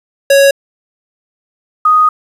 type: tone pair in turn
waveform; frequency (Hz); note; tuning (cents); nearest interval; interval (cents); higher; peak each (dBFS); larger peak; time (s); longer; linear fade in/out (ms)
square / sine; 554.4 / 1244.6; C#5 / D#6; 0 / 0; octave + major second; 1400; second; -5; neither; 0.3-0.51 / 1.85-2.09; second; 5
effects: resampled to 32000 Hz + 7-bit